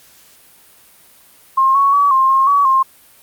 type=tone with pitch steps; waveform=sine; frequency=1066 / 1111 / 1139 / 1060 / 1070 / 1134 / 1062 Hz; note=C6 / C#6 / C#6 / C6 / C6 / C#6 / C6; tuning=+32 / +4 / +47 / +22 / +38 / +39 / +25 cents; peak=-9 dBFS; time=1.57-2.83 s; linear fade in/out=10 ms; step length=180 ms; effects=white hiss -47 dBFS RMS until 3.22 s + Opus 48 kbps